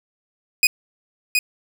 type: tone with echo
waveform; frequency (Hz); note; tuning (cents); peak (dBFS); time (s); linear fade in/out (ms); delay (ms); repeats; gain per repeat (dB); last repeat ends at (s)
sawtooth; 2489; D#7; 0; -8; 0.63-0.67; 2; 720; 1; -4; 1.39
effects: none